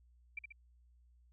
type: tone with echo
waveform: sine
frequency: 2342 Hz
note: D7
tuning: 5 cents flat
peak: -38 dBFS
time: 0.37-0.39 s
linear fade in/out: 5 ms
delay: 67 ms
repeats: 2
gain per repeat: -5 dB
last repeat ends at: 0.524 s
effects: added 60 Hz sine -63 dBFS peak until 1.32 s